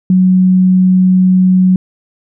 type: tone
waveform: sine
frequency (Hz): 185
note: F#3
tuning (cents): 0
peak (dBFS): -5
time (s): 0.1-1.76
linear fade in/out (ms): 2
effects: none